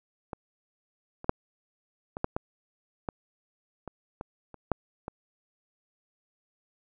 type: clicks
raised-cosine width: 1 ms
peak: -21 / -27 / -6 / -21 / -12 / -15 / -17 / -24 / -22 / -30 / -10 / -21 dBFS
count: 12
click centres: 0.332 / 1.244 / 1.294 / 2.169 / 2.244 / 2.365 / 3.088 / 3.877 / 4.211 / 4.543 / 4.717 / 5.081 s
effects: none